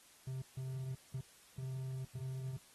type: tone bursts at uneven times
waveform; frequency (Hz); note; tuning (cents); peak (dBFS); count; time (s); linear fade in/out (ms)
triangle; 130.81; C3; 0; -37; 5; 0.27-0.42 / 0.57-0.95 / 1.14-1.21 / 1.58-2.05 / 2.15-2.57; 5
effects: white hiss -63 dBFS RMS until 2.74 s + AAC 32 kbps